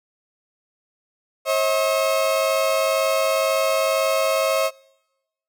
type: tone pair together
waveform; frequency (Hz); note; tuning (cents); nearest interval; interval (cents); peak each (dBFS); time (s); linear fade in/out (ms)
35% pulse; 539 / 641; C#5 / E5; -49 / -49; minor third; 300; -19; 1.45-4.71; 50
effects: noise-tail reverb RT60 1.0 s tail -26 dB re dry